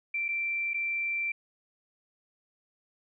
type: tone with dropouts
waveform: sine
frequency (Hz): 2349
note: D7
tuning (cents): 0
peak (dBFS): -28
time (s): 0.14-1.32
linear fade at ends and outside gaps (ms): 5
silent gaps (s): 0.283-0.287 / 0.735-0.742
effects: none